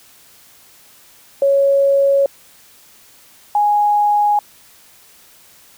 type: tone pair in turn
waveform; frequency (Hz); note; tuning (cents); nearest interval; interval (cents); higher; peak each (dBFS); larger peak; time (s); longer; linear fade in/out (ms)
sine; 554.4 / 829.2; C#5 / G#5; 0 / -3; perfect fifth; 697; second; -10 / -11; first; 1.42-2.26 / 3.55-4.39; neither; 2
effects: white hiss -47 dBFS RMS until 5.77 s